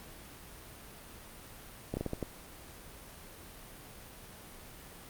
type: slowing click train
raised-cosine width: 2 ms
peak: -20 dBFS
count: 6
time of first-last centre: 1.94-2.227 s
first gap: 30 ms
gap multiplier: 1.33
effects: pink hiss -50 dBFS RMS until 5.09 s + Opus 32 kbps